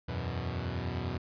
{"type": "chord", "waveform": "sawtooth", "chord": "E suspended second", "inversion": "none", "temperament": "equal", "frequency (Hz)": [82.41, 92.5, 123.47], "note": ["E2", "F#2", "B2"], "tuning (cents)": [0, 0, 0], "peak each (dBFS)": -33, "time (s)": [0.08, 1.18], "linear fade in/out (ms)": 10, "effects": ["resampled to 11025 Hz"]}